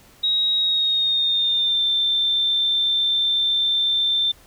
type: tone with pitch glide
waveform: sine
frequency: 3800 to 3566 Hz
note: A#7 to A7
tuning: +33 to +22 cents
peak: -17 dBFS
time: 0.23-4.32 s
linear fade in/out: 10 ms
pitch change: -111 cents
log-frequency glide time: 0.55-1.83 s
effects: pink hiss -51 dBFS RMS until 4.46 s